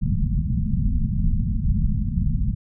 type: low-pass noise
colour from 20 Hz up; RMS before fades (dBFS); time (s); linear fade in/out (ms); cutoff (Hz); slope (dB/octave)
pink; -21; 0.01-2.55; 20; 230; 96
effects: none